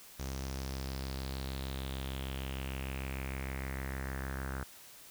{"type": "tone with low-pass filter sweep", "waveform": "sawtooth", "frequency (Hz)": 66.6, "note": "C2", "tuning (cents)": 31, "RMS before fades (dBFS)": -39, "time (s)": [0.19, 4.64], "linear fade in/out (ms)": 10, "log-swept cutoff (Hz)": [6400, 1500], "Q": 4.3, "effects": ["white hiss -54 dBFS RMS until 5.1 s"]}